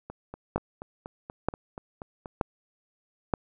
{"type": "two click trains", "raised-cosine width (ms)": 1, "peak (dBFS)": [-10, -24], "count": [4, 10], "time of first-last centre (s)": [[0.56, 3.338], [0.1, 2.258]], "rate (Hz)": [1.08, 4.17], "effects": []}